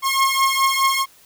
sawtooth beating tone pair, 1076 / 1080.8 Hz, C6 / C#6, +48 / -44 cents, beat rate 4.8 Hz, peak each -15 dBFS, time 0.02-1.06 s, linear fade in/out 50 ms, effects white hiss -51 dBFS RMS until 1.25 s

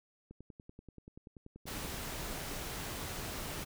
click train, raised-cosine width 3 ms, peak -37 dBFS, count 22, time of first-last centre 0.31-2.329 s, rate 10.4 Hz
pink noise, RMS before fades -41 dBFS, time 1.66-3.65 s, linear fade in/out 20 ms
effects none

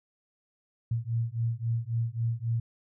sine beating tone pair, 113.9 / 117.6 Hz, A#2 / A#2, -40 / +16 cents, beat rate 3.7 Hz, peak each -30 dBFS, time 0.91-2.6 s, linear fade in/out 5 ms, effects none

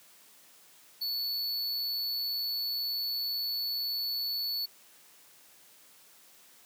square tone, 4439 Hz, C#8, 2 cents sharp, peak -31 dBFS, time 1.01-4.66 s, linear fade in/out 10 ms, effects white hiss -58 dBFS RMS until 6.65 s + high-pass 150 Hz 12 dB/octave

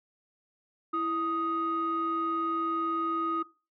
sine tone pair together, 330 / 1248.1 Hz, E4 / D#6, +2 / +5 cents, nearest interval octave + major seventh, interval 2303 cents, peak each -31 / -27 dBFS, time 0.93-3.43 s, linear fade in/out 10 ms, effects noise-tail reverb RT60 0.3 s tail -20 dB re dry + tanh soft clip ceiling -22 dBFS

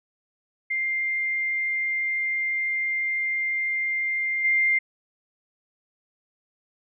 sine tone with level steps, 2102 Hz, C7, 7 cents sharp, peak -23 / -18 dBFS, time 0.7-4.79 s, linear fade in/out 10 ms, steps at 4.44 s, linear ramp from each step 10 ms, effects none

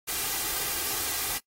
white noise with comb filter, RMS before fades -30 dBFS, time 0.07-1.39 s, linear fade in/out 20 ms, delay 2.5 ms, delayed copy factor +0.5, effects noise-tail reverb RT60 0.1 s tail -21 dB re dry + AAC 48 kbps

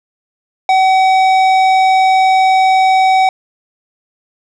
sine tone with tanh clipping, 758 Hz, F#5, 42 cents sharp, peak -9 dBFS, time 0.69-3.29 s, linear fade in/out 2 ms, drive 13 dB, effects none

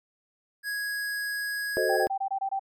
square tone, 1661.2 Hz, G#6, in tune, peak -30 dBFS, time 0.63-2.08 s, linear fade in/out 50 ms
sine chord, F# diminished seventh, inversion none, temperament equal, 370 / 440 / 523.3 / 622.3 Hz, F#4 / A4 / C5 / Eb5, 0 / 0 / 0 / 0 cents, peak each -29 dBFS, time 1.77-2.07 s, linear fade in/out 0 ms
sine tone bursts, 780 Hz, G5, 9 cents flat, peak -26 dBFS, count 7, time 1.89-2.595 s, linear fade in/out 10 ms, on 81 ms, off 23 ms
effects none

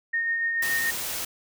sine tone with tremolo, 1843 Hz, A#6, 20 cents flat, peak -22 dBFS, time 0.13-0.91 s, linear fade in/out 10 ms, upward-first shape sine, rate 6.9 Hz, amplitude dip 30%
white noise, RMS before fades -31 dBFS, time 0.62-1.25 s, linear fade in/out 5 ms
effects none

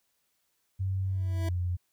sine tone with pitch glide, 95.4 to 89.01 Hz, G2 to F2, -47 to +33 cents, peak -27 dBFS, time 0.79-1.77 s, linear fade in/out 20 ms, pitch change -120 cents, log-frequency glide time 1.15-1.54 s
25% pulse tone with exponential growth, 329.6 Hz, E4, in tune, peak -30 dBFS, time 1.03-1.49 s, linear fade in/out 5 ms, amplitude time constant 100 ms
effects white hiss -75 dBFS RMS until 1.92 s

